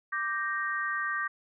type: chord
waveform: sine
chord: G minor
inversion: second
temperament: equal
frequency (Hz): 1174.7 / 1568 / 1864.7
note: D6 / G6 / Bb6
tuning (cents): 0 / 0 / 0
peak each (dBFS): -33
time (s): 0.12-1.28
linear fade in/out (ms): 10
effects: none